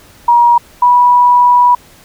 sine tone pair in turn, 952 / 977.6 Hz, A#5 / B5, +36 / -18 cents, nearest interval unison, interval 46 cents, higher second, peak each -4 dBFS, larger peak neither, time 0.28-0.58 / 0.82-1.75 s, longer second, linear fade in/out 5 ms, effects pink hiss -42 dBFS RMS until 2.04 s

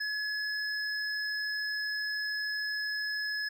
triangle tone pair together, 1698 / 5127 Hz, G#6 / E8, +38 / -49 cents, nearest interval octave + perfect fifth, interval 1913 cents, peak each -30 / -35 dBFS, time 0-3.49 s, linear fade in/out 10 ms, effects tanh soft clip ceiling -23 dBFS

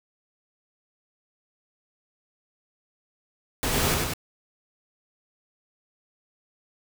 pink noise with echo, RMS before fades -26 dBFS, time 3.63-3.94 s, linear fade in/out 0 ms, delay 98 ms, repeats 2, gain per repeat -2 dB, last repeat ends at 4.136 s, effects none

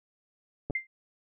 clicks, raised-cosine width 2 ms, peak -20 / -19 dBFS, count 2, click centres 0.7 / 0.707 s
sine tone with exponential decay, 2093 Hz, C7, in tune, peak -24 dBFS, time 0.75-0.87 s, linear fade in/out 5 ms, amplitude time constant 26 ms
effects none

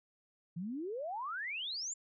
sine exponential sweep, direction up, 160 to 7459 Hz, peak -37 dBFS, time 0.56-1.94 s, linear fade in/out 10 ms, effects none

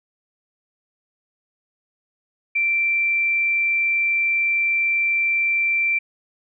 sine tone, 2349 Hz, D7, in tune, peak -17 dBFS, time 2.55-5.99 s, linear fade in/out 10 ms, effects none

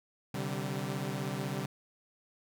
sawtooth chord, C suspended second, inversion none, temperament equal with one note detuned, 130.81 / 146.83 / 193.19 Hz, C3 / D3 / G3, 0 / 0 / -25 cents, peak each -34 dBFS, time 0.34-1.66 s, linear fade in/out 5 ms, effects none

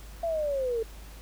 sine linear sweep, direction down, 682 to 440 Hz, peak -26 dBFS, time 0.23-0.83 s, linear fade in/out 5 ms, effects added 51 Hz sine -43 dBFS peak until 1.21 s + pink hiss -51 dBFS RMS until 1.21 s

